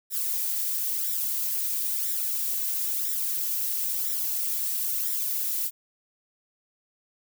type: noise with flanger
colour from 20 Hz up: violet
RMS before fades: -28 dBFS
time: 0.1-5.71 s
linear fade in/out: 50 ms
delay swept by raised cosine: 0.54 to 3.04 ms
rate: 1 Hz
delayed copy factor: +0.65
effects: none